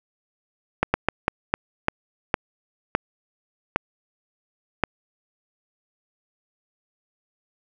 slowing click train, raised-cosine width 0.5 ms, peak -3 dBFS, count 10, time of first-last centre 0.83-4.837 s, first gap 110 ms, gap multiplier 1.33, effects none

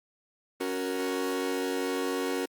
40% pulse chord, F# major, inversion second, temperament equal, 277.2 / 370 / 466.2 Hz, C#4 / F#4 / A#4, 0 / 0 / 0 cents, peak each -32 dBFS, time 0.6-2.46 s, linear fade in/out 10 ms, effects Opus 32 kbps

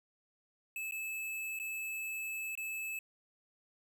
square tone with dropouts, 2609 Hz, E7, 18 cents flat, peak -38 dBFS, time 0.76-2.99 s, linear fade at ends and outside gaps 2 ms, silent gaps 0.911-0.921 / 1.59-1.598 / 2.553-2.575 s, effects none

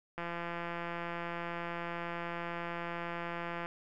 click train, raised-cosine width 0.5 ms, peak -24 dBFS, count 596, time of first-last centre 0.18-3.66 s, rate 171 Hz, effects none

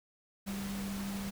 sine tone in noise, 197.8 Hz, G3, 16 cents sharp, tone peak -36 dBFS, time 0.46-1.31 s, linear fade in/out 20 ms, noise pink, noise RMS -44 dBFS, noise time 0.46-1.31 s, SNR +5 dB, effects none

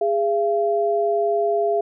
sine tone pair together, 411.2 / 680.5 Hz, G#4 / F5, -17 / -45 cents, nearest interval major sixth, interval 872 cents, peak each -20 dBFS, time 0.01-1.81 s, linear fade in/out 5 ms, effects none

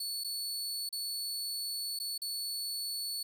sawtooth tone with dropouts, 4435 Hz, C#8, in tune, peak -32 dBFS, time 0-3.23 s, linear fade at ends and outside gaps 5 ms, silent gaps 0.238-0.244 / 0.891-0.926 / 1.99-1.999 / 2.179-2.217 s, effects none

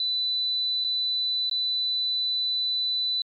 sine tone with dropouts, 3990 Hz, B7, 17 cents sharp, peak -23 dBFS, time 0-3.22 s, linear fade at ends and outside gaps 2 ms, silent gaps 0.841-0.846 / 1.497-1.512 s, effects MP3 64 kbps

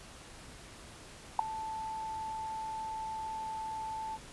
sine tone with ADSR envelope, 879 Hz, A5, 2 cents flat, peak -17 dBFS, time 1.39-4.18 s, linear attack 3 ms, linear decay 5 ms, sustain -19 dB, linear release 35 ms, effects pink hiss -51 dBFS RMS until 4.32 s + resampled to 24000 Hz

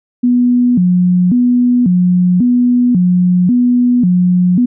sine tone with vibrato, 210 Hz, G#3, 19 cents sharp, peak -7 dBFS, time 0.23-4.66 s, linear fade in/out 10 ms, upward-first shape square, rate 0.92 Hz, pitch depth 270 cents each way, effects none

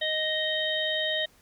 harmonic tone, 622.3 Hz, D#5, in tune, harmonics 1 / 3 / 5 / 6, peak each -31 / -31 / -31 / -31 dBFS, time 0.01-1.26 s, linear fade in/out 10 ms, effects pink hiss -60 dBFS RMS until 1.41 s

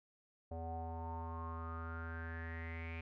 square tone with low-pass filter sweep, 82.3 Hz, E2, 2 cents flat, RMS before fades -44 dBFS, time 0.51-3.01 s, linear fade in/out 5 ms, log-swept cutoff 660 to 2400 Hz, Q 9.1, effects none

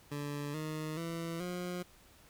20% pulse tone with pitch steps, 145 / 155.41 / 166.56 / 178.52 Hz, D3 / D#3 / E3 / F3, -22 / -2 / +18 / +38 cents, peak -32 dBFS, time 0.11-1.83 s, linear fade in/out 10 ms, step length 430 ms, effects pink hiss -61 dBFS RMS until 2.29 s

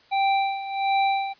square tone with tremolo, 784 Hz, G5, in tune, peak -19 dBFS, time 0.11-1.34 s, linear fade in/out 20 ms, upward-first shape sine, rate 1.4 Hz, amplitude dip 75%, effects white hiss -56 dBFS RMS until 1.39 s + resampled to 11025 Hz

